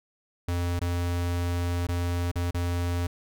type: tone with dropouts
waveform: square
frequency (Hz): 87.31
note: F2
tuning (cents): 0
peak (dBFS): -26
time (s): 0.48-3.07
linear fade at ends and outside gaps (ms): 5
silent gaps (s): 0.793-0.813 / 1.869-1.887 / 2.315-2.356 / 2.509-2.544
effects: none

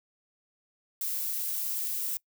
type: noise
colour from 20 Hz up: violet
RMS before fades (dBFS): -32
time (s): 1.01-2.17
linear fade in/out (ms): 2
effects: noise-tail reverb RT60 0.1 s tail -22 dB re dry

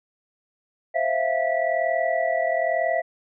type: tone cluster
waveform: sine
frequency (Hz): 527 / 653 / 694 / 1957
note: C5 / E5 / F5 / B6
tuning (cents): +12 / -17 / -11 / -16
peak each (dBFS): -30 / -23 / -25 / -29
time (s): 0.94-3.02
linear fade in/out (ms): 20
effects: none

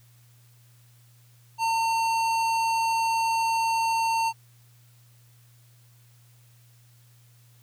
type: tone with hard clipping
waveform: sine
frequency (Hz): 907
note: A#5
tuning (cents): -48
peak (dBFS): -24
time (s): 1.58-4.33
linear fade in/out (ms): 50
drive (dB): 16
effects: added 119 Hz sine -54 dBFS peak until 7.62 s + white hiss -62 dBFS RMS until 7.62 s

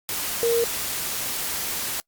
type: tone in noise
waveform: sine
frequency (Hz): 466.2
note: A#4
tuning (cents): 0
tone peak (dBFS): -18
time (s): 0.43-0.64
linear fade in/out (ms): 0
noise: white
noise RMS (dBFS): -28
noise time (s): 0.09-2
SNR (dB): +7
effects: noise-tail reverb RT60 0.1 s tail -26 dB re dry + Opus 48 kbps

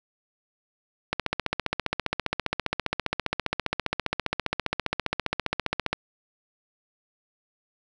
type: click train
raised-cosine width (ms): 0.3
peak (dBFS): -8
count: 73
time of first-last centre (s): 1.13-5.93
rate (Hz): 15
effects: none

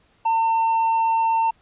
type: tone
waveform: triangle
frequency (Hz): 904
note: A5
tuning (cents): +47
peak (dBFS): -15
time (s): 0.25-1.51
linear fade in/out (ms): 10
effects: pink hiss -60 dBFS RMS until 1.61 s + resampled to 8000 Hz

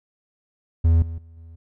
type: tone with level steps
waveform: triangle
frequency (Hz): 82.41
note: E2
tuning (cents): 0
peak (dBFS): -11 / -26 / -41 / -38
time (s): 0.84-1.56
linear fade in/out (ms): 10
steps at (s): 1.02 / 1.18 / 1.37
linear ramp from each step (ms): 2
effects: none

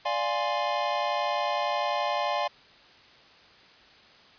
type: chord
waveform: square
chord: D half-diminished seventh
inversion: none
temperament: equal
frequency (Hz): 587.3 / 698.5 / 830.6 / 1046.5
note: D5 / F5 / Ab5 / C6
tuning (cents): 0 / 0 / 0 / 0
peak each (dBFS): -32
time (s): 0.05-2.48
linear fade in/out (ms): 10
effects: white hiss -54 dBFS RMS until 4.38 s + resampled to 11025 Hz

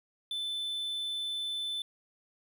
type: tone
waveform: triangle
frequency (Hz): 3520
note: A7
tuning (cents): 0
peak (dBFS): -31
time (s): 0.31-1.82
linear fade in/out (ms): 2
effects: 11-bit

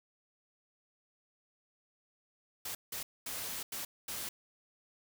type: noise bursts at uneven times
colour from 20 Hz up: white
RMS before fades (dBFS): -40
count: 5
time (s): 2.65-2.75 / 2.92-3.03 / 3.26-3.63 / 3.72-3.85 / 4.08-4.29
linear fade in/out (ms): 5
effects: none

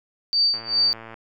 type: tone with tremolo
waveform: sine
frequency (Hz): 4618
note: D8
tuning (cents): -30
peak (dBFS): -15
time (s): 0.33-0.93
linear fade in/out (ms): 0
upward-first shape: sine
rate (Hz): 2.5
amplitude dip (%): 95
type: click train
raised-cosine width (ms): 0.5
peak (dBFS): -24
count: 69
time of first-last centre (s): 0.54-1.142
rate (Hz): 113
effects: none

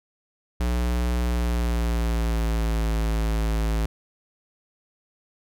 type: tone with pitch glide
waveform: square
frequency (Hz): 60.1 to 54.79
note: B1 to A1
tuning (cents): -46 to -7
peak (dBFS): -22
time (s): 0.6-3.86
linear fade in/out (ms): 5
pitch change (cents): -161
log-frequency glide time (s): 1.22-2.91
effects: none

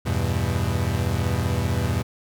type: chord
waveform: 35% pulse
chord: E minor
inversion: none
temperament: equal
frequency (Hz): 82.41 / 98 / 123.47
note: E2 / G2 / B2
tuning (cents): 0 / 0 / 0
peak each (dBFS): -24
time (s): 0.05-2.03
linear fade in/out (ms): 20
effects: none

